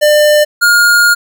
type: tone pair in turn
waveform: square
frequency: 598 / 1422.3 Hz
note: D5 / F6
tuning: +31 / +31 cents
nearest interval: octave + minor third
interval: 1500 cents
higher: second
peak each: -6 dBFS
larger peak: neither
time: 0.01-0.45 / 0.61-1.15 s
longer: second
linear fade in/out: 20 ms
effects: none